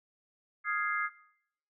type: chord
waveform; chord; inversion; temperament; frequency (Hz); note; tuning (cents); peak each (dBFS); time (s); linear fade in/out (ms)
sine; F minor seventh; third; equal; 1244.5 / 1396.9 / 1661.2 / 2093; Eb6 / F6 / Ab6 / C7; 0 / 0 / 0 / 0; -34 / -38 / -34 / -34; 0.64-1.1; 50
effects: noise-tail reverb RT60 0.7 s tail -19 dB re dry